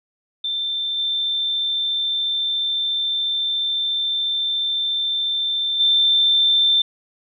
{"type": "tone with level steps", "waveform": "sine", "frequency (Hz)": 3563, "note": "A7", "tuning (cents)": 21, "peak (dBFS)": [-21, -19, -13], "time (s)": [0.44, 6.82], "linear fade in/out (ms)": 5, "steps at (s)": [0.97, 5.79], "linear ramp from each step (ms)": 20, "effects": []}